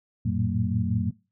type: tone cluster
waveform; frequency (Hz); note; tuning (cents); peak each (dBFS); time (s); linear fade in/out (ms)
sine; 90.4 / 109.9 / 115.6 / 186.4 / 227.1; F#2 / A2 / A#2 / F#3 / A#3; -40 / -2 / -14 / +13 / -45; -29; 0.25-1.11; 10
effects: noise-tail reverb RT60 0.3 s tail -22 dB re dry